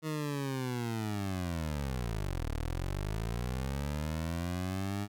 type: linear two-way sweep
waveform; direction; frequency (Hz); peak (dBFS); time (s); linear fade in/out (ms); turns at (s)
20% pulse; down then up; 158.5 to 36.71 to 103.2; -28; 0.02-5.08; 50; 2.5
effects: none